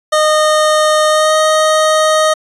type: tone with pitch glide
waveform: 25% pulse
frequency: 615 to 623.6 Hz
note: D#5 to D#5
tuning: -20 to +4 cents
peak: -5 dBFS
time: 0.12-2.34 s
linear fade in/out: 10 ms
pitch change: +24 cents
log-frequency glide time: 1.08-1.35 s
effects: resampled to 24000 Hz